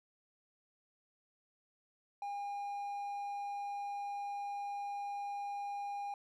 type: tone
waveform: triangle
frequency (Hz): 809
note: G#5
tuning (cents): -46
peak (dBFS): -36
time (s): 2.22-6.14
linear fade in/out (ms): 2
effects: none